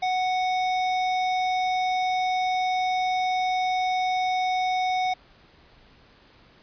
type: tone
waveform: square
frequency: 740 Hz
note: F#5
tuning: in tune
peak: -23 dBFS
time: 0.02-5.14 s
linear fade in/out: 10 ms
effects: pink hiss -55 dBFS RMS until 6.62 s + resampled to 11025 Hz